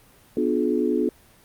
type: chord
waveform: sine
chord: B diminished seventh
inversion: none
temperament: just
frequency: 246.9 / 296.3 / 355.6 / 426.7 Hz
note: B3 / D4 / F4 / Ab4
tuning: 0 / +15 / +31 / +47 cents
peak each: -25 dBFS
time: 0.37-1.09 s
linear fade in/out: 2 ms
effects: pink hiss -54 dBFS RMS until 1.44 s + Opus 32 kbps